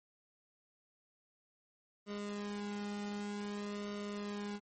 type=tone with flanger; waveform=sawtooth; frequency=205.2 Hz; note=G#3; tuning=21 cents flat; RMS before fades=-41 dBFS; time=2.06-4.6 s; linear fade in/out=50 ms; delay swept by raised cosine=1.2 to 1.81 ms; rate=0.53 Hz; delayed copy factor=-0.8; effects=MP3 32 kbps